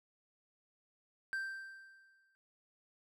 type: tone with exponential decay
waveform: triangle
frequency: 1568 Hz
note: G6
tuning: in tune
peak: -32 dBFS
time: 1.33-2.35 s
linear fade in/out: 0 ms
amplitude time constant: 220 ms
effects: none